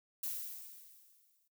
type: noise with exponential decay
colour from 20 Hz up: violet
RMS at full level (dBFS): -37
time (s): 0.23-1.48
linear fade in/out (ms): 5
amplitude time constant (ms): 270
effects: noise-tail reverb RT60 0.1 s tail -17 dB re dry